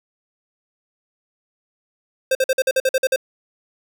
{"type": "tone bursts", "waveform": "square", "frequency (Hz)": 524, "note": "C5", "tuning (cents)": 2, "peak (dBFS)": -15, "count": 10, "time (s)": [2.31, 3.161], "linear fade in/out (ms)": 5, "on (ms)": 41, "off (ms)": 49, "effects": []}